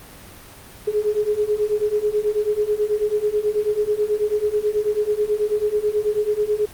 sine beating tone pair, 415.3 / 424.5 Hz, G#4 / G#4, 0 / +38 cents, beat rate 9.2 Hz, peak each -22 / -20 dBFS, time 0.87-6.66 s, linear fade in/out 10 ms, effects pink hiss -42 dBFS RMS until 6.73 s + Opus 32 kbps

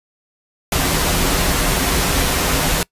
pink noise with comb filter, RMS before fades -17 dBFS, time 0.72-2.83 s, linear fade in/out 2 ms, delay 9.2 ms, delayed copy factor -0.5, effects noise-tail reverb RT60 0.1 s tail -24 dB re dry + resampled to 32000 Hz

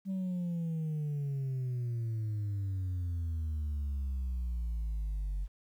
sine exponential sweep, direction down, 194.4 to 46.25 Hz, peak -29 dBFS, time 0.05-5.48 s, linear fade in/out 50 ms, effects tanh soft clip ceiling -31 dBFS + 11-bit

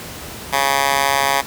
10% pulse tone with high-pass filter, 138.59 Hz, C#3, in tune, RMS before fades -17 dBFS, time 0.52-1.42 s, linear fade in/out 20 ms, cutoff 1000 Hz, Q 1.5, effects pink hiss -32 dBFS RMS until 1.46 s + high-pass 60 Hz 12 dB/octave

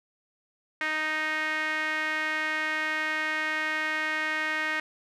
sawtooth tone with band-pass filter, 310.7 Hz, D#4, 2 cents flat, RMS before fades -29 dBFS, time 0.81-4.8 s, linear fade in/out 2 ms, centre 1900 Hz, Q 3.6, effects none

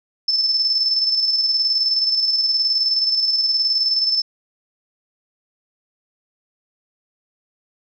sine tone with tremolo, 5274 Hz, E8, in tune, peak -14 dBFS, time 0.28-4.22 s, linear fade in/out 5 ms, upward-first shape square, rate 19 Hz, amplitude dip 40%, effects none

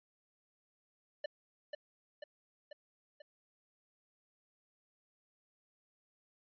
square tone with echo, 593 Hz, D5, 17 cents sharp, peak -36 dBFS, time 1.24-1.26 s, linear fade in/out 5 ms, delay 490 ms, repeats 4, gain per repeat -4 dB, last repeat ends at 3.22 s, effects resampled to 11025 Hz

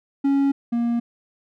triangle tone pair in turn, 277.2 / 235.7 Hz, C#4 / A#3, 0 / +19 cents, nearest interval minor third, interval 281 cents, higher first, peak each -14 / -17 dBFS, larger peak first, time 0.24-0.52 / 0.72-1 s, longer neither, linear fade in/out 10 ms, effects none

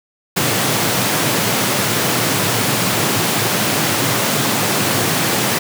pink high-pass noise, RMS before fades -17 dBFS, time 0.36-5.59 s, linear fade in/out 10 ms, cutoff 100 Hz, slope 96 dB/octave, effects none

